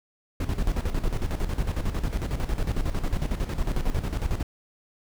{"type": "noise with tremolo", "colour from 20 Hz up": "brown", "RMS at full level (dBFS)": -24, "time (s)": [0.4, 4.43], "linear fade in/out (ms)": 5, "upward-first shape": "square", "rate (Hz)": 11, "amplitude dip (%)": 65, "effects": []}